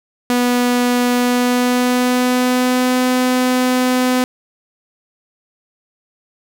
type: tone with pitch glide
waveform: sawtooth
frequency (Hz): 245.3 to 252.9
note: B3 to B3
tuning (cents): -12 to +41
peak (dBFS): -9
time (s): 0.3-4.24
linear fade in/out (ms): 0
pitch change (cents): +53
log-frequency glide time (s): 1.14-2.99
effects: none